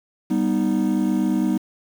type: chord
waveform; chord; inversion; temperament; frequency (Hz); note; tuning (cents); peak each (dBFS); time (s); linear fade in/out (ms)
triangle; G augmented; none; equal with one note detuned; 196 / 245 / 311.1; G3 / B3 / D#4; 0 / -14 / 0; -20; 0.3-1.58; 10
effects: tanh soft clip ceiling -7 dBFS + 7-bit